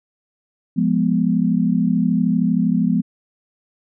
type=chord; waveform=sine; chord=F diminished; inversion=none; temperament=equal; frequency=174.61 / 207.7 / 246.9 Hz; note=F3 / Ab3 / Cb4; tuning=0 / 0 / 0 cents; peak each=-19 dBFS; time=0.76-3.02 s; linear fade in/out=20 ms; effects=none